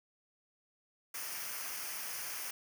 white noise with comb filter, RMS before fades -41 dBFS, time 1.14-2.51 s, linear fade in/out 5 ms, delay 0.26 ms, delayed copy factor -0.65, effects none

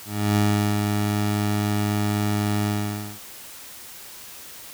20% pulse tone with ADSR envelope, 103.83 Hz, G#2, in tune, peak -12 dBFS, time 0.05-3.2 s, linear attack 310 ms, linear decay 400 ms, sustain -4 dB, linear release 530 ms, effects white hiss -41 dBFS RMS until 4.73 s

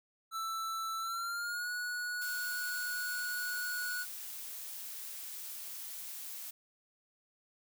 square tone with pitch glide, 1326 to 1462.8 Hz, E6 to F#6, +10 to -20 cents, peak -36 dBFS, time 0.31-4.06 s, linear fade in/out 50 ms, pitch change +170 cents, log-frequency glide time 0.98-1.7 s
blue noise, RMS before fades -44 dBFS, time 2.21-6.51 s, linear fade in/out 10 ms
effects none

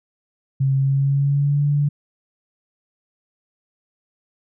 sine tone with pitch glide, 135.2 to 144.9 Hz, C#3 to D3, -43 to -23 cents, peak -15 dBFS, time 0.6-1.89 s, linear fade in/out 10 ms, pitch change +120 cents, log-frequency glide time 0.76-1.65 s, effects none

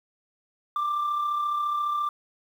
sine tone with amplitude modulation, 1182 Hz, D6, 11 cents sharp, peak -20 dBFS, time 0.76-2.09 s, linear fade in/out 2 ms, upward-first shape sine, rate 34.5 Hz, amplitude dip 45%, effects tanh soft clip ceiling -22 dBFS + 9-bit

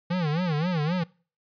square tone with vibrato, 164.81 Hz, E3, in tune, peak -24 dBFS, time 0.1-1.04 s, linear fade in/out 10 ms, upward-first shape sine, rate 3.8 Hz, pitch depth 200 cents each way, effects noise-tail reverb RT60 0.4 s tail -24 dB re dry + resampled to 11025 Hz

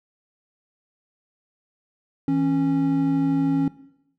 triangle tone pair together, 162.14 / 274.6 Hz, E3 / C#4, -28 / -16 cents, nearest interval major sixth, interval 912 cents, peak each -24 / -17 dBFS, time 2.28-3.68 s, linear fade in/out 2 ms, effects noise-tail reverb RT60 0.8 s tail -18 dB re dry

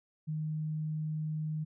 sine tone, 154.9 Hz, D#3, 7 cents flat, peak -32 dBFS, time 0.27-1.65 s, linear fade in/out 20 ms, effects none

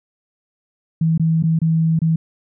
sine tone with dropouts, 162.1 Hz, E3, 29 cents flat, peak -13 dBFS, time 1.01-2.16 s, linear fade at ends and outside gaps 5 ms, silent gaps 1.178-1.196 / 1.426-1.436 / 1.59-1.616 / 1.991-2.017 s, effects none

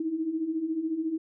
sine beating tone pair, 309.4 / 323.4 Hz, D#4 / E4, -10 / -33 cents, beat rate 14 Hz, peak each -34 / -28 dBFS, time 0-1.18 s, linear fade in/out 5 ms, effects none

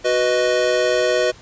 square chord, B major, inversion second, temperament equal, 370 / 493.9 / 622.3 Hz, F#4 / B4 / D#5, 0 / 0 / 0 cents, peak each -23 / -20 / -20 dBFS, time 0.04-1.32 s, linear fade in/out 20 ms, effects pink hiss -45 dBFS RMS until 1.41 s + resampled to 16000 Hz

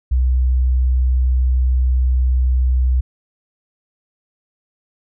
sine tone, 63.4 Hz, B1, 46 cents sharp, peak -11 dBFS, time 0.11-3.01 s, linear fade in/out 10 ms, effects tanh soft clip ceiling -8 dBFS

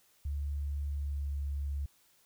sine tone with pitch glide, 71.7 to 70.79 Hz, D2 to C#2, -41 to +37 cents, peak -32 dBFS, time 0.25-1.86 s, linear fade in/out 5 ms, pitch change -22 cents, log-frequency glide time 0.87-1.33 s, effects white hiss -67 dBFS RMS until 2.25 s

